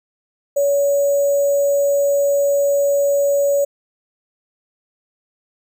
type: tone with sample-and-hold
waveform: sine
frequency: 565 Hz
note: C#5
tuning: 33 cents sharp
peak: -13 dBFS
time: 0.56-3.65 s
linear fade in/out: 10 ms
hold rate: 7350 Hz
effects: none